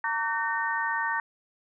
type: harmonic tone with a mistuned harmonic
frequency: 304.9 Hz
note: D#4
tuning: 35 cents flat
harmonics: 3 / 4 / 5 / 6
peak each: -30 / -34 / -32 / -30 dBFS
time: 0.04-1.2 s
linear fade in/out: 2 ms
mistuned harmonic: 4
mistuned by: -110 cents
effects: none